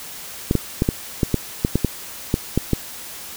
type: clicks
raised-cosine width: 3 ms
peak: -3 dBFS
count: 12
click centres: 0.511 / 0.553 / 0.821 / 0.889 / 1.232 / 1.343 / 1.649 / 1.756 / 1.847 / 2.341 / 2.576 / 2.733 s
effects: white hiss -35 dBFS RMS until 3.36 s